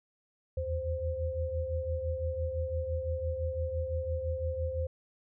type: tone cluster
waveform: sine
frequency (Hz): 78.2 / 84.1 / 521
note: D#2 / E2 / C5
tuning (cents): +9 / +35 / -7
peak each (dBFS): -35 / -36 / -34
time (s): 0.57-4.87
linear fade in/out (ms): 5
effects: none